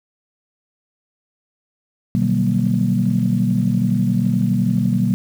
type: tone cluster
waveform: sine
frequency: 123.8 / 150.8 / 179.6 / 191.4 / 233.9 Hz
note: B2 / D3 / F3 / G3 / A#3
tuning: +5 / +46 / +49 / -41 / +6 cents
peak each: -20 / -24 / -26 / -18 / -20 dBFS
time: 2.15-5.14 s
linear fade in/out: 0 ms
effects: tanh soft clip ceiling -5 dBFS + 7-bit